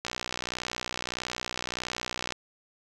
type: click train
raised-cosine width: 0.2 ms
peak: -14 dBFS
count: 141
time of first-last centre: 0.05-2.323 s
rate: 61.6 Hz
effects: none